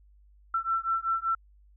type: beating tone pair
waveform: sine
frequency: 1340 / 1345.2 Hz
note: E6 / E6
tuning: +28 / +35 cents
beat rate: 5.2 Hz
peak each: -29 dBFS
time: 0.54-1.35 s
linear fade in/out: 5 ms
effects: added 50 Hz sine -55 dBFS peak until 1.76 s